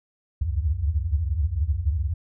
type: tone cluster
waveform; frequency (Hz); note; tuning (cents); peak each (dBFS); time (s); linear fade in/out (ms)
sine; 66.3 / 73.1 / 77.1 / 89.4; C2 / D2 / D#2 / F2; +23 / -7 / -15 / +41; -27; 0.41-2.14; 10
effects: none